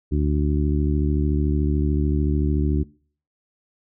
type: harmonic tone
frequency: 73.6 Hz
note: D2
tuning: 4 cents sharp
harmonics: 1 / 2 / 3 / 4 / 5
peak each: -20 / -25 / -29 / -26 / -30 dBFS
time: 0.11-2.84 s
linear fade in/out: 20 ms
effects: noise-tail reverb RT60 0.5 s tail -24 dB re dry